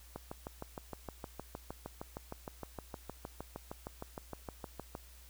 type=click train; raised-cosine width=1 ms; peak=-27 dBFS; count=32; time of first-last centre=0.16-4.951 s; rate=6.47 Hz; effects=added 60 Hz sine -55 dBFS peak until 5.29 s + white hiss -60 dBFS RMS until 5.29 s